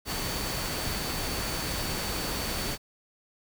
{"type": "tone in noise", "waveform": "sine", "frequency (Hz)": 4508, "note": "C#8", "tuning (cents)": 28, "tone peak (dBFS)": -39, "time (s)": [0.05, 2.78], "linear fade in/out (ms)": 50, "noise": "pink", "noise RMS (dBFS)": -32, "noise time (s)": [0.05, 2.78], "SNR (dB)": -10, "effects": []}